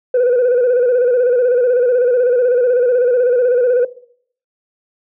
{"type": "tone with vibrato", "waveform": "sine", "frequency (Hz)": 493.7, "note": "B4", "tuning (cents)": -1, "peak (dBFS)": -8, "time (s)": [0.14, 3.85], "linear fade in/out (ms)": 5, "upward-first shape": "square", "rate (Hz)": 16, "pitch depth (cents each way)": 46, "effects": ["noise-tail reverb RT60 0.6 s tail -18 dB re dry", "tanh soft clip ceiling -8 dBFS"]}